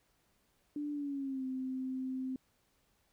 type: tone with pitch glide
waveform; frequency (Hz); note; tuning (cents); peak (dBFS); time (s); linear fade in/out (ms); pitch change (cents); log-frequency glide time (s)
sine; 293.7 to 260.1; D4 to C4; 0 to -10; -35; 0.76-2.36; 2; -210; 0.92-1.45
effects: pink hiss -74 dBFS RMS until 3.12 s